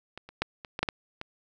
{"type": "clicks", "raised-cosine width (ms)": 0.3, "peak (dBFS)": [-24, -29, -10, -24, -16, -9, -12, -20], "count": 8, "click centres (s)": [0.176, 0.29, 0.42, 0.648, 0.791, 0.83, 0.888, 1.214], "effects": []}